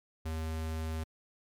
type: tone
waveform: square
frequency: 79.8 Hz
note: D#2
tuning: 44 cents sharp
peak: -34 dBFS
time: 0.25-1.04 s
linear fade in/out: 10 ms
effects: MP3 96 kbps